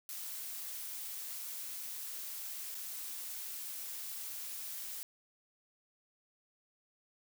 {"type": "noise with dropouts", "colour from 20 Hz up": "blue", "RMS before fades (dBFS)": -43, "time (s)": [0.09, 5.03], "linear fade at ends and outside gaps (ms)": 1, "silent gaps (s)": [2.746, 2.75], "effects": []}